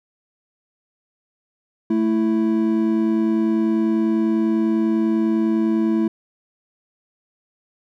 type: tone pair together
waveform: triangle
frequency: 220 / 330.1 Hz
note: A3 / E4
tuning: 0 / +2 cents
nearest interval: perfect fifth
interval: 702 cents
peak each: -17 dBFS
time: 1.9-6.08 s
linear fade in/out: 5 ms
effects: none